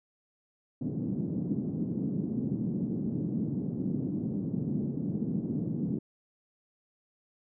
white band-pass noise, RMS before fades -32 dBFS, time 0.81-5.99 s, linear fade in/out 5 ms, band 140 to 260 Hz, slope 24 dB/octave, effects none

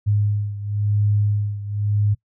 sine beating tone pair, 103.3 / 104.26 Hz, G#2 / G#2, -9 / +7 cents, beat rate 0.96 Hz, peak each -19 / -23 dBFS, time 0.06-2.15 s, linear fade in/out 20 ms, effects noise-tail reverb RT60 0.1 s tail -22 dB re dry

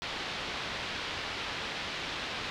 white low-pass noise, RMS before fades -37 dBFS, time 0.02-2.5 s, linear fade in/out 0 ms, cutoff 4000 Hz, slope 24 dB/octave, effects none

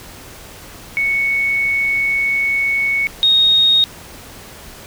sine tone pair in turn, 2217 / 3729 Hz, C#7 / A#7, 0 / 0 cents, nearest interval major sixth, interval 900 cents, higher second, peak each -14 / -9 dBFS, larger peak second, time 0.97-3.07 / 3.23-3.84 s, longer first, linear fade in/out 0 ms, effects pink hiss -37 dBFS RMS until 4.86 s

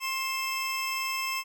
25% pulse tone pair together, 1059.3 / 2637 Hz, C6 / E7, +21 / 0 cents, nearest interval octave + major third, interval 1579 cents, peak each -28 dBFS, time 0-1.44 s, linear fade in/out 50 ms, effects none

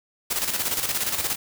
white noise with tremolo, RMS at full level -24 dBFS, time 0.3-1.36 s, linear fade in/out 10 ms, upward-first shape square, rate 17 Hz, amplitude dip 55%, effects none

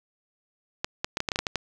clicks, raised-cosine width 0.2 ms, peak -9 dBFS, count 10, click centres 0.845 / 1.045 / 1.171 / 1.204 / 1.288 / 1.318 / 1.359 / 1.39 / 1.468 / 1.557 s, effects none

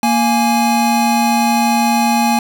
square tone pair together, 233 / 834 Hz, A#3 / G#5, -1 / +7 cents, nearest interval octave + minor seventh, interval 2208 cents, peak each -15 dBFS, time 0.03-2.39 s, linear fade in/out 2 ms, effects none

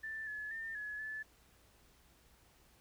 sine tone with pitch steps, 1768 / 1710 / 1803 / 1697 / 1736 Hz, A6 / A6 / A6 / G#6 / A6, +8 / -50 / +42 / +37 / -24 cents, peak -40 dBFS, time 0.03-1.23 s, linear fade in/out 10 ms, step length 240 ms, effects added 60 Hz sine -70 dBFS peak until 2.8 s + pink hiss -67 dBFS RMS until 2.8 s

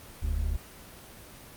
triangle tone pair together, 42.32 / 75.4 Hz, E1 / D2, +46 / +46 cents, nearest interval minor seventh, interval 1000 cents, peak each -27 dBFS, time 0.22-0.57 s, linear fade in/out 10 ms, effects pink hiss -48 dBFS RMS until 1.56 s + Opus 24 kbps

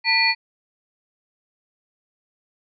sine tone cluster, 901 / 1973 / 2410 / 4407 Hz, A5 / B6 / D7 / C#8, +41 / -2 / +44 / -11 cents, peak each -25 / -21 / -20 / -20 dBFS, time 0.04-0.35 s, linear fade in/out 50 ms, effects none

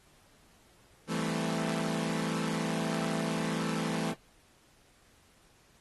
sawtooth chord, A minor seventh, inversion second, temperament equal, 164.81 / 196 / 220 / 261.6 Hz, E3 / G3 / A3 / C4, 0 / 0 / 0 / 0 cents, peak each -30 / -36 / -30 / -34 dBFS, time 1.07-4.15 s, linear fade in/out 50 ms, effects pink hiss -63 dBFS RMS until 5.8 s + AAC 32 kbps

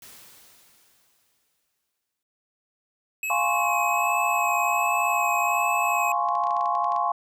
white noise with exponential decay, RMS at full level -45 dBFS, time 0.02-2.23 s, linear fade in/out 2 ms, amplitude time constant 480 ms
square tone with vibrato, 2568 Hz, E7, 46 cents flat, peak -27 dBFS, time 3.23-6.12 s, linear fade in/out 2 ms, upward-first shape sine, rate 1.3 Hz, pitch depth 20 cents each way
sine chord, Db major seventh, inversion first, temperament equal, 698.5 / 830.6 / 1046.5 / 1108.7 Hz, F5 / Ab5 / C6 / Db6, 0 / 0 / 0 / 0 cents, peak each -27 dBFS, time 3.3-7.12 s, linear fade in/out 2 ms
clicks, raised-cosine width 0.2 ms, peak -27 dBFS, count 12, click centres 6.287 / 6.353 / 6.438 / 6.47 / 6.508 / 6.567 / 6.61 / 6.658 / 6.752 / 6.844 / 6.921 / 6.963 s
effects none

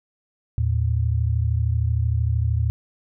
sine tone pair together, 79.8 / 112.85 Hz, D#2 / A2, +44 / +44 cents, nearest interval tritone, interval 600 cents, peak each -21 dBFS, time 0.58-2.7 s, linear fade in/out 0 ms, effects none

